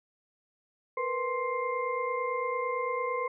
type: tone cluster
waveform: sine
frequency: 470.5 / 499.4 / 1050 / 2106 Hz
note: A#4 / B4 / C6 / C7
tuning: +16 / +19 / +6 / +11 cents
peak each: -36 / -33 / -32 / -38 dBFS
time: 0.97-3.28 s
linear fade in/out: 5 ms
effects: none